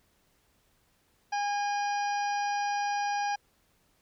harmonic tone with a mistuned harmonic, 817 Hz, G#5, 29 cents flat, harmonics 1 / 2 / 3 / 4 / 5 / 6 / 7, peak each -28 / -37 / -42 / -49 / -54 / -44 / -45 dBFS, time 1.32-3.36 s, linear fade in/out 10 ms, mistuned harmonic 4, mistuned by -68 cents, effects pink hiss -69 dBFS RMS until 4.01 s

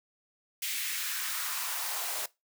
white noise with high-pass filter sweep, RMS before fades -34 dBFS, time 0.62-2.26 s, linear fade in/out 5 ms, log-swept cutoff 2500 to 580 Hz, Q 1.9, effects noise-tail reverb RT60 0.2 s tail -20 dB re dry

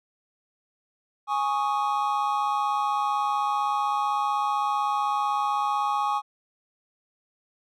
triangle chord, Ab suspended fourth, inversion none, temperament equal, 830.6 / 1108.7 / 1244.5 Hz, Ab5 / Db6 / Eb6, 0 / 0 / 0 cents, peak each -24 / -25 / -29 dBFS, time 1.27-6.22 s, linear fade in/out 50 ms, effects none

